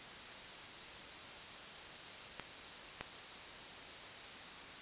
clicks, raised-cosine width 0.3 ms, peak -25 / -23 dBFS, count 2, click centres 2.397 / 3.01 s, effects white hiss -49 dBFS RMS until 4.81 s + resampled to 8000 Hz

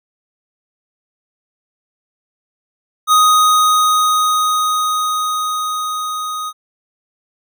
square tone with level ramp, 1248 Hz, D#6, 5 cents sharp, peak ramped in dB -8 to -22 dBFS, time 3.07-6.53 s, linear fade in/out 50 ms, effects none

